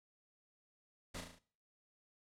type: noise with echo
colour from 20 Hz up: pink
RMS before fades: -45 dBFS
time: 1.14-1.21 s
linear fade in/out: 10 ms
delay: 36 ms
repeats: 5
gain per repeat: -4 dB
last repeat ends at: 1.39 s
effects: noise-tail reverb RT60 0.5 s tail -20 dB re dry + low-pass 9000 Hz 12 dB/octave